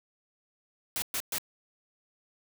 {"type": "noise bursts", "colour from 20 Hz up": "white", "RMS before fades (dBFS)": -32, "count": 3, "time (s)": [0.96, 1.383], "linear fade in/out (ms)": 0, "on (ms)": 61, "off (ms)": 120, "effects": []}